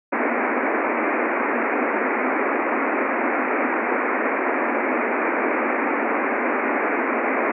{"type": "band-pass noise", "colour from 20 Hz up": "pink", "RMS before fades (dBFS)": -22, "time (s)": [0.12, 7.52], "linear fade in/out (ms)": 10, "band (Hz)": [230, 2400], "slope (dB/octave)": 96, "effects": []}